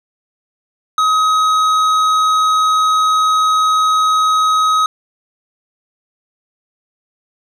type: tone with tanh clipping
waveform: sine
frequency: 1267 Hz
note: D#6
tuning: 31 cents sharp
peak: -12 dBFS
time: 0.98-4.86 s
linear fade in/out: 2 ms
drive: 11 dB
effects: none